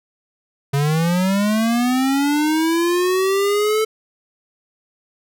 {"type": "linear sweep", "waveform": "square", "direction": "up", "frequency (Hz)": [137.3, 440], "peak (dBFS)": -16, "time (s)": [0.73, 3.85], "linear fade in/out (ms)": 10, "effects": []}